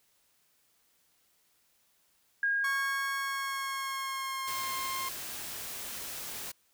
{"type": "tone with exponential decay", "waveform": "sine", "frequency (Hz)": 1628, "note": "G#6", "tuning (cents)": -35, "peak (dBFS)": -25, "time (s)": [2.43, 5.79], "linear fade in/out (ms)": 2, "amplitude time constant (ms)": 730}
{"type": "tone with pitch glide", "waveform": "sawtooth", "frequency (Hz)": [1103, 1061.7], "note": ["C#6", "C6"], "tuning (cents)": [-9, 25], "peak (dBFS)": -30, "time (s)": [2.64, 5.09], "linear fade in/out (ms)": 5, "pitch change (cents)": -66, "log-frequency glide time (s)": [3.17, 4.69]}
{"type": "noise", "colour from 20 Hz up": "white", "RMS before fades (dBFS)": -40, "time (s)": [4.47, 6.52], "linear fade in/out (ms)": 10}
{"effects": ["white hiss -70 dBFS RMS until 6.73 s"]}